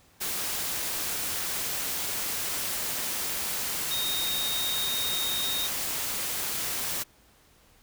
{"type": "tone in noise", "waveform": "sine", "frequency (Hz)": 3718, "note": "A#7", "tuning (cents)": -5, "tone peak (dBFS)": -29, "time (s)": [3.9, 5.68], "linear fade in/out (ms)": 20, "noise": "white", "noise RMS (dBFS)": -31, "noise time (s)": [0.2, 7.04], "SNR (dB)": -1, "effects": ["pink hiss -60 dBFS RMS until 7.82 s"]}